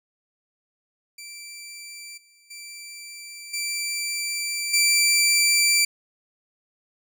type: tone with level steps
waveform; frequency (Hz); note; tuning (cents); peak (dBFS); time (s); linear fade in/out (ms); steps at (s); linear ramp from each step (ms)
15% pulse; 2341; D7; -6; -31 / -48 / -31 / -19 / -10; 1.18-5.85; 5; 2.17 / 2.5 / 3.53 / 4.73; 10
effects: none